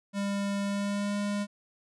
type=tone with pitch glide; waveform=square; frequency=200 to 204 Hz; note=G3 to G#3; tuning=+35 to -31 cents; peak=-29 dBFS; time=0.13-1.47 s; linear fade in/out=50 ms; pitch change=+34 cents; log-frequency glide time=0.62-1.17 s; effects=resampled to 24000 Hz

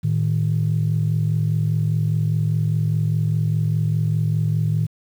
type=tone pair together; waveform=sine; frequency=110.61 / 155.56 Hz; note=A2 / D#3; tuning=+10 / 0 cents; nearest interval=tritone; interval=590 cents; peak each=-19 dBFS; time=0.03-4.87 s; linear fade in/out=20 ms; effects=tanh soft clip ceiling -11 dBFS + 8-bit

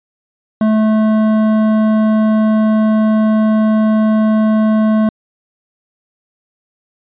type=tone with hard clipping; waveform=triangle; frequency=217.1 Hz; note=A3; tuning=23 cents flat; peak=-11 dBFS; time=0.61-5.09 s; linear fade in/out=2 ms; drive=15 dB; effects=resampled to 8000 Hz

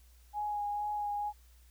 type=tone with vibrato; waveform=sine; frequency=829 Hz; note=G#5; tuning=3 cents flat; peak=-32 dBFS; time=0.33-1.33 s; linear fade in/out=50 ms; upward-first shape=sine; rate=2.2 Hz; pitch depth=16 cents each way; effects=added 60 Hz sine -57 dBFS peak until 1.7 s + white hiss -67 dBFS RMS until 1.7 s

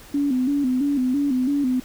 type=tone with vibrato; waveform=sine; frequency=269.1 Hz; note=C4; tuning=49 cents sharp; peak=-18 dBFS; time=0.14-1.8 s; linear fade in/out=5 ms; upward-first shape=square; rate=3 Hz; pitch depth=100 cents each way; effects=pink hiss -45 dBFS RMS until 1.84 s

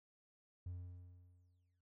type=tone with exponential decay; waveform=triangle; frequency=89.3 Hz; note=F2; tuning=39 cents sharp; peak=-39 dBFS; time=0.66-1.81 s; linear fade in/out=5 ms; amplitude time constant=250 ms; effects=tanh soft clip ceiling -38 dBFS

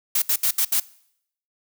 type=noise bursts at uneven times; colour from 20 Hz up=blue; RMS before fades=-20 dBFS; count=5; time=0.15-0.22 / 0.29-0.36 / 0.43-0.51 / 0.58-0.65 / 0.72-0.8 s; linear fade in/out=5 ms; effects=noise-tail reverb RT60 0.7 s tail -21 dB re dry

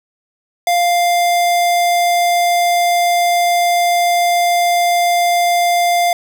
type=tone; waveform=square; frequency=698.5 Hz; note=F5; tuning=in tune; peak=-12 dBFS; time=0.67-6.13 s; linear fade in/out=2 ms; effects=none

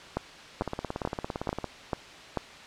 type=two click trains; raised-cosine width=1 ms; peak=-17 / -13 dBFS; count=19 / 6; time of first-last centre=0.62-1.643 / 0.17-2.373 s; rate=17.6 / 2.27 Hz; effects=white hiss -46 dBFS RMS until 2.66 s + low-pass 4000 Hz 12 dB/octave

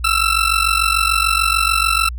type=ring-modulated tone; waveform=20% pulse; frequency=1333 Hz; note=E6; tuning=19 cents sharp; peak=-6 dBFS; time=0.04-2.09 s; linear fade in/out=5 ms; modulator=23.4 Hz; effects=added 60 Hz sine -24 dBFS peak until 2.18 s

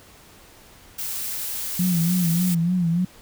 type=noise; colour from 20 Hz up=blue; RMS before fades=-29 dBFS; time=0.98-2.55 s; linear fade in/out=10 ms
type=tone with vibrato; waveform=sine; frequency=174.2 Hz; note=F3; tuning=4 cents flat; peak=-18 dBFS; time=1.79-3.05 s; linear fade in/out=5 ms; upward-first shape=sine; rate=3.4 Hz; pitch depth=92 cents each way
effects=pink hiss -49 dBFS RMS until 3.21 s

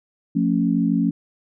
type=tone cluster; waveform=sine; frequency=176.7 / 224.1 / 276.8 Hz; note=F3 / A3 / C#4; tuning=+21 / +32 / -2 cents; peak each=-21 dBFS; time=0.35-1.11 s; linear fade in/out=10 ms; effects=none

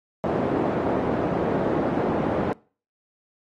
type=band-pass noise; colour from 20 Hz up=pink; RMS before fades=-24 dBFS; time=0.24-2.53 s; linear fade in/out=0 ms; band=220 to 670 Hz; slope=12 dB/octave; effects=noise-tail reverb RT60 0.4 s tail -23 dB re dry + AAC 32 kbps

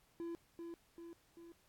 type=tone with echo; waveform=triangle; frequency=337.7 Hz; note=E4; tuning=42 cents sharp; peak=-39 dBFS; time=0.2-0.35 s; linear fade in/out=0 ms; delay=390 ms; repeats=3; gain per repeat=-4 dB; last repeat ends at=1.52 s; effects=pink hiss -72 dBFS RMS until 1.68 s + AAC 64 kbps

